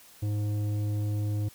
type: tone with tanh clipping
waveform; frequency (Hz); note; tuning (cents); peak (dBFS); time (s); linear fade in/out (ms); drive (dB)
sine; 104.3; G#2; +8; -28; 0.22-1.49; 10; 10
effects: white hiss -54 dBFS RMS until 1.54 s